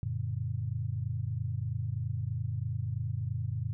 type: chord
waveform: sine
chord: Gb augmented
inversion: none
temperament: just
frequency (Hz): 92.5 / 115.62 / 144.53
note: Gb2 / Bb2 / D3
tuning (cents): 0 / -14 / -27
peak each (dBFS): -36 / -33 / -38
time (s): 0.03-3.73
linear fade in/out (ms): 0
effects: none